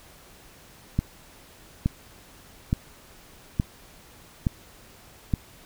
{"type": "click train", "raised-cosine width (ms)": 5, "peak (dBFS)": -9, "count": 6, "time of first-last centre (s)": [0.99, 5.338], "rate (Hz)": 1.15, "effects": ["pink hiss -51 dBFS RMS until 5.65 s"]}